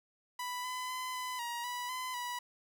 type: tone with pitch steps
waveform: sawtooth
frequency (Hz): 990 / 1008 / 1016 / 1007 / 948 / 981 / 1017 / 977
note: B5 / B5 / B5 / B5 / A#5 / B5 / C6 / B5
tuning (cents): +4 / +35 / +49 / +33 / +29 / -12 / -50 / -19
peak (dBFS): -33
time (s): 0.39-2.39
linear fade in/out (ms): 5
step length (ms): 250
effects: none